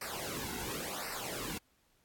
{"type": "noise with flanger", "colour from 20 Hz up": "pink", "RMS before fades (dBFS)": -40, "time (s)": [0.01, 1.58], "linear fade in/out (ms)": 5, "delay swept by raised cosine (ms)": [0.29, 1.69], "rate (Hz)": 0.93, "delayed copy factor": -0.85, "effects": ["pink hiss -72 dBFS RMS until 2.04 s", "AAC 64 kbps"]}